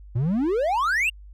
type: exponential sweep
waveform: triangle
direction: up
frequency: 110 to 2872 Hz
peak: -18 dBFS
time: 0.15-1.1 s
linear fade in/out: 10 ms
effects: added 50 Hz sine -41 dBFS peak until 1.33 s